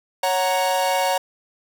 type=chord; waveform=45% pulse; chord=F# major; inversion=second; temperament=equal; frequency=554.4 / 740 / 932.3 Hz; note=C#5 / F#5 / A#5; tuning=0 / 0 / 0 cents; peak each=-23 dBFS; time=0.23-1.18 s; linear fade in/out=5 ms; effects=none